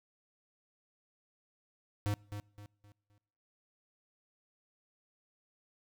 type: tone with echo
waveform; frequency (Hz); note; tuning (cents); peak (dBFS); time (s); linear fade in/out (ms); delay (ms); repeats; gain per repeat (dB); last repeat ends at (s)
square; 103.1; G#2; -12; -31; 2.06-2.14; 0; 260; 4; -9; 3.18
effects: noise-tail reverb RT60 0.8 s tail -25 dB re dry